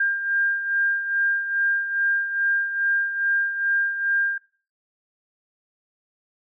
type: beating tone pair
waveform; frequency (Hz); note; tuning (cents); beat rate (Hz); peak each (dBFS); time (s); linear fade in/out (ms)
sine; 1600 / 1602.4; G6 / G6; +35 / +38; 2.4; -21 / -28; 0-4.38; 5
effects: noise-tail reverb RT60 0.4 s tail -19 dB re dry